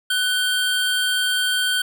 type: tone pair together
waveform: square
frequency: 1497 / 3175 Hz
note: F#6 / G7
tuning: +20 / +21 cents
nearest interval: octave + minor second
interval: 1301 cents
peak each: -22 dBFS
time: 0.1-1.82 s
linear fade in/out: 5 ms
effects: 9-bit